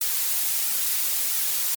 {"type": "noise with flanger", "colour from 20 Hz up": "blue", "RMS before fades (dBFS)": -24, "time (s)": [0.01, 1.75], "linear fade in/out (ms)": 5, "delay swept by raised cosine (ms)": [1.8, 5.3], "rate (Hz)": 1.5, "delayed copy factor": -0.55, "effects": ["MP3 96 kbps"]}